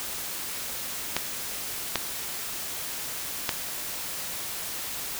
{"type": "clicks", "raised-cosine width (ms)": 0.2, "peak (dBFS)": -6, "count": 3, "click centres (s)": [1.166, 1.957, 3.492], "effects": ["white hiss -34 dBFS RMS until 5.19 s"]}